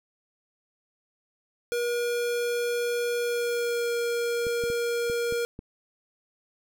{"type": "tone with pitch glide", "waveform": "square", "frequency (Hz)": [478.6, 472.3], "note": ["A#4", "A#4"], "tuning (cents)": [46, 23], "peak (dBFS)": -26, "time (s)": [1.72, 5.45], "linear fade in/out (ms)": 0, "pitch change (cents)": -23, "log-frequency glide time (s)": [3.19, 3.94]}
{"type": "clicks", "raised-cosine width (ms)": 3, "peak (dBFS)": -25, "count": 6, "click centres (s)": [4.468, 4.638, 4.701, 5.099, 5.324, 5.591]}
{"effects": []}